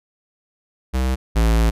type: tone pair in turn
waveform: square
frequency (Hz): 64.4 / 55.88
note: C2 / A1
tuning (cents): -27 / +27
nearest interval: major second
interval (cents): 246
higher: first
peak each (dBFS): -18 / -14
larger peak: second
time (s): 0.93-1.16 / 1.35-1.71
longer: second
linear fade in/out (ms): 20
effects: resampled to 32000 Hz